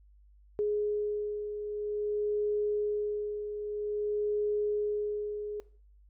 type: beating tone pair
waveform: sine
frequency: 417.2 / 417.71 Hz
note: G#4 / G#4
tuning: +8 / +10 cents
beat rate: 0.51 Hz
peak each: -37 / -29 dBFS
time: 0.59-5.6 s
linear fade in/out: 0 ms
effects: noise-tail reverb RT60 0.5 s tail -20 dB re dry + added 50 Hz sine -56 dBFS peak until 6.09 s